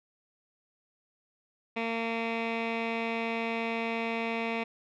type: tone with low-pass filter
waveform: 15% pulse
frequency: 228.6 Hz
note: A#3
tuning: 34 cents flat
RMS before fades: -32 dBFS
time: 1.76-4.64 s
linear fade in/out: 10 ms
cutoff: 2700 Hz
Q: 3.1
effects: none